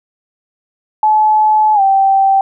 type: tone with pitch glide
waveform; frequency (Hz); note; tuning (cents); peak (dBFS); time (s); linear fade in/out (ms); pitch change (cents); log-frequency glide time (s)
sine; 859 to 778.7; A5 to G5; -42 to -12; -7; 1.03-2.41; 2; -170; 1.74-1.81
effects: none